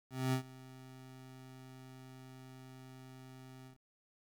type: tone with ADSR envelope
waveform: 25% pulse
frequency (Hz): 130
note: C3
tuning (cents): -11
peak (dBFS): -26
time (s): 0.1-3.78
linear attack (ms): 230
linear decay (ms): 93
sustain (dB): -21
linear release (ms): 120
effects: 11-bit